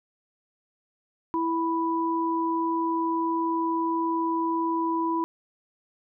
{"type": "tone pair together", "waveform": "sine", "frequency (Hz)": [329.8, 987.8], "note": ["E4", "B5"], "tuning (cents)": [1, 0], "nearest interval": "octave + perfect fifth", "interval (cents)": 1899, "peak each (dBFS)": -26, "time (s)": [1.34, 5.24], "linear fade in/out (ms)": 0, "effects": []}